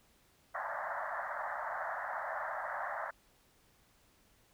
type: band-pass noise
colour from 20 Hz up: pink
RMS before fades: -39 dBFS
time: 0.54-3.11 s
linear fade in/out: 10 ms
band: 580 to 1900 Hz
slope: 96 dB/octave
effects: pink hiss -68 dBFS RMS until 4.53 s